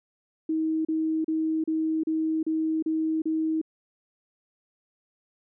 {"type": "tone bursts", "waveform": "sine", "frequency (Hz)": 317.5, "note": "D#4", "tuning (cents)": 35, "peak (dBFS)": -23, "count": 8, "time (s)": [0.49, 3.615], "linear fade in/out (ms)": 5, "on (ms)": 360, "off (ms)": 35, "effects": []}